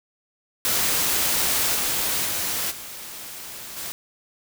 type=noise with level steps; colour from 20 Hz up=white; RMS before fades=-22 / -24 / -26 / -37 / -32 dBFS; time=0.65-3.92 s; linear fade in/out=0 ms; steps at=1.74 / 2.24 / 2.7 / 3.76 s; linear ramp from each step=20 ms; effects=none